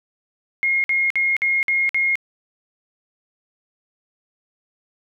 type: tone bursts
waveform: sine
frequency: 2146 Hz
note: C7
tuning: 43 cents sharp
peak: -16 dBFS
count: 6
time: 0.63-2.155 s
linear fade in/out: 0 ms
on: 210 ms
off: 53 ms
effects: none